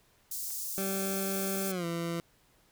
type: high-pass noise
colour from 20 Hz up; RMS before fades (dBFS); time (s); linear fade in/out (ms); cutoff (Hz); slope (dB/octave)
white; -37; 0.31-1.72; 5; 5400; 24
type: clicks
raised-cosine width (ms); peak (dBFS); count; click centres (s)
0.2; -34; 2; 0.505 / 1.196
type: tone with pitch glide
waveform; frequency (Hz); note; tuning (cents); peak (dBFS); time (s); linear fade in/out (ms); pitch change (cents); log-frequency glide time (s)
20% pulse; 193.8 to 168.71; G3 to E3; -20 to +40; -27; 0.78-2.2; 0; -240; 1.69-1.85
effects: pink hiss -66 dBFS RMS until 2.71 s